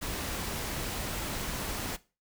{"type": "noise", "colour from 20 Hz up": "pink", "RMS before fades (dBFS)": -35, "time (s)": [0.01, 1.97], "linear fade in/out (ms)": 20, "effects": ["noise-tail reverb RT60 0.3 s tail -18 dB re dry"]}